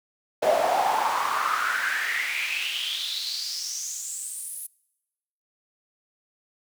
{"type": "noise with high-pass filter sweep", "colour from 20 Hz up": "brown", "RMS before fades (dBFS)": -27, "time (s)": [0.42, 4.67], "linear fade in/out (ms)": 10, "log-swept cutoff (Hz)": [590, 11000], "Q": 6.8, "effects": ["noise-tail reverb RT60 1.0 s tail -25 dB re dry"]}